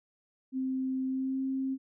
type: tone with pitch glide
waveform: sine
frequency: 261.6 to 265.9 Hz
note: C4 to C4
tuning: 0 to +28 cents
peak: -29 dBFS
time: 0.52-1.78 s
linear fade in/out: 50 ms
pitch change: +28 cents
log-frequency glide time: 1.06-1.41 s
effects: none